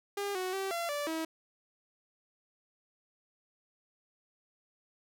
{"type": "tone with pitch steps", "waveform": "sawtooth", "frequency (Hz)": [403.1, 369.9, 386.9, 682, 582, 322.1], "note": ["G4", "F#4", "G4", "F5", "D5", "E4"], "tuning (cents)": [48, 0, -23, -41, -16, -40], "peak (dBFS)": -29, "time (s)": [0.17, 1.25], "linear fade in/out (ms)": 5, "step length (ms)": 180, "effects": []}